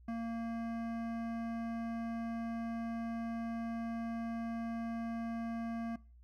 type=tone with hard clipping; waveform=triangle; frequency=230 Hz; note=A#3; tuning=23 cents flat; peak=-38 dBFS; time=0.08-5.96 s; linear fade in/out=5 ms; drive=18 dB; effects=noise-tail reverb RT60 0.4 s tail -22 dB re dry + added 60 Hz sine -56 dBFS peak until 6.23 s